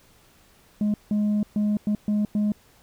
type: tone bursts at uneven times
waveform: sine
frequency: 208.9 Hz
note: G#3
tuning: 10 cents sharp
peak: -17 dBFS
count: 6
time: 0.81-0.94 / 1.11-1.43 / 1.56-1.77 / 1.87-1.95 / 2.08-2.25 / 2.35-2.52 s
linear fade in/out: 2 ms
effects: tanh soft clip ceiling -19 dBFS + pink hiss -57 dBFS RMS until 2.82 s